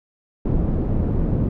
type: low-pass noise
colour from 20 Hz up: pink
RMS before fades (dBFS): -20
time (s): 0.45-1.49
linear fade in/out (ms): 5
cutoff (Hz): 320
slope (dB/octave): 12
effects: none